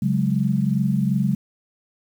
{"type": "chord", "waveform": "sine", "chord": "C# suspended fourth", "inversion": "none", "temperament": "equal", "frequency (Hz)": [138.59, 185, 207.7], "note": ["C#3", "F#3", "G#3"], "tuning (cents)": [0, 0, 0], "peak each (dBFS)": -22, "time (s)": [0.02, 1.35], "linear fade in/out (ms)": 5, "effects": ["8-bit"]}